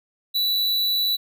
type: tone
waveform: square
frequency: 3951 Hz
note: B7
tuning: in tune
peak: -20 dBFS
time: 0.34-1.17 s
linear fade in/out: 20 ms
effects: none